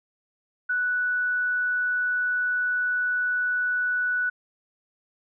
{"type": "tone", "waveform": "sine", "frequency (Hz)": 1480, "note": "F#6", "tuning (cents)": 0, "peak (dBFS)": -22, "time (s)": [0.69, 4.3], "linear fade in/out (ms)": 10, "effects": []}